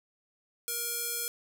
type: tone with band-pass filter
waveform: square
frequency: 472.1 Hz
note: A#4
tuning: 22 cents sharp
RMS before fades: -34 dBFS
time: 0.68-1.28 s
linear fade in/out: 0 ms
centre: 12000 Hz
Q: 1.2
effects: none